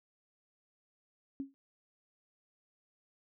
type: tone with exponential decay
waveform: sine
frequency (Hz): 273.5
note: C#4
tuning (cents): -23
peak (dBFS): -32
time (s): 1.4-1.54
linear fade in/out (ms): 0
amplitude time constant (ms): 30
effects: none